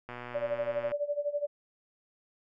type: click train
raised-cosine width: 0.5 ms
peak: -26 dBFS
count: 102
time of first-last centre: 0.09-0.918 s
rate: 122 Hz
type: tone with tremolo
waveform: sine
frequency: 582 Hz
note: D5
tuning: 16 cents flat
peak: -26 dBFS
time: 0.34-1.47 s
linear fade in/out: 20 ms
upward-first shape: sine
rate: 12 Hz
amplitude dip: 85%
effects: none